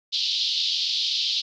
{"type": "band-pass noise", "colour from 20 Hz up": "pink", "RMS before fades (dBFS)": -25, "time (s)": [0.12, 1.42], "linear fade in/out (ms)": 20, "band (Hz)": [3200, 4900], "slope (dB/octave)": 48, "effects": []}